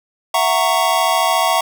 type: chord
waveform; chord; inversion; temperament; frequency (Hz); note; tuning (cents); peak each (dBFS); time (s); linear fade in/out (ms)
square; F# dominant seventh; third; just; 666 / 740 / 925 / 1110; E5 / F#5 / A#5 / C#6; +18 / 0 / -14 / +2; -20; 0.34-1.61; 5
effects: none